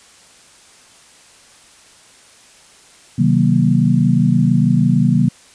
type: chord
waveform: sine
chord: C half-diminished seventh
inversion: none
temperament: just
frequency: 130.81 / 156.98 / 188.37 / 235.5 Hz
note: C3 / Eb3 / Gb3 / Bb3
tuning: 0 / +16 / +31 / +18 cents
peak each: -16 dBFS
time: 3.18-5.29 s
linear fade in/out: 10 ms
effects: white hiss -46 dBFS RMS until 5.54 s + resampled to 22050 Hz